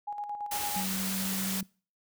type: tone with tremolo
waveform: sine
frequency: 826 Hz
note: G#5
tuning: 10 cents flat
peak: -32 dBFS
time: 0.07-0.85 s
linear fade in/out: 10 ms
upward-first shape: square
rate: 8.9 Hz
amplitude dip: 50%
type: noise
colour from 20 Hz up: white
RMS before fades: -34 dBFS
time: 0.51-1.61 s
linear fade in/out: 5 ms
type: tone with pitch glide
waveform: sine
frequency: 189.8 to 191.23 Hz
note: F#3 to G3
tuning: +44 to -43 cents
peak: -33 dBFS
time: 0.76-1.63 s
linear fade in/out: 2 ms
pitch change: +13 cents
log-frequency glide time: 0.9-1.04 s
effects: noise-tail reverb RT60 0.4 s tail -25 dB re dry